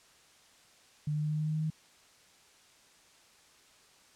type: tone with pitch steps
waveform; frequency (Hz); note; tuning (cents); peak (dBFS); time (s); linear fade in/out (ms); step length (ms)
sine; 150 / 150.96 / 151.92 / 152.89 / 153.86 / 154.84 / 155.83 / 156.82; D3 / D3 / D#3 / D#3 / D#3 / D#3 / D#3 / D#3; +37 / +48 / -41 / -30 / -19 / -8 / +3 / +14; -29; 1.07-1.702; 5; 79
effects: white hiss -61 dBFS RMS until 4.15 s + low-pass 8000 Hz 12 dB/octave